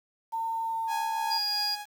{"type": "tone with pitch glide", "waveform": "sine", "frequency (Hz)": [906, 897.1], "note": ["A#5", "A5"], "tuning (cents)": [-50, 33], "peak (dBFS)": -28, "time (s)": [0.32, 1.39], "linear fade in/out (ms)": 20, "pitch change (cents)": -17, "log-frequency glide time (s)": [0.63, 1.08]}
{"type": "tone with tremolo", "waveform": "sawtooth", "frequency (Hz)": 830.6, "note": "G#5", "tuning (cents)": 0, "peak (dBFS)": -28, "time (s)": [0.87, 1.86], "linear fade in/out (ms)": 50, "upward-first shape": "triangle", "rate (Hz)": 3, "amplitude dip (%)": 45}
{"type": "tone", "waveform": "triangle", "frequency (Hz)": 4859, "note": "D#8", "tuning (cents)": -42, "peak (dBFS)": -26, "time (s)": [1.3, 1.76], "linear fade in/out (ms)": 20}
{"effects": ["9-bit"]}